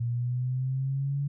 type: linear sweep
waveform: sine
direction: up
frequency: 117.4 to 142.7 Hz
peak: -26 dBFS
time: 0-1.28 s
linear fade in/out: 10 ms
effects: none